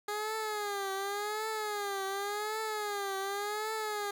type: tone with vibrato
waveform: 15% pulse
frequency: 412.3 Hz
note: G#4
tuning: 13 cents flat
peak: -27 dBFS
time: 0.08-4.11 s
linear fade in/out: 5 ms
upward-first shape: triangle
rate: 0.89 Hz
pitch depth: 120 cents each way
effects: none